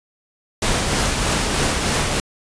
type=noise with tremolo; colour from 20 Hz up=pink; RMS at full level=-18 dBFS; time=0.62-2.2 s; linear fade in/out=2 ms; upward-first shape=triangle; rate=3.2 Hz; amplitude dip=35%; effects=resampled to 22050 Hz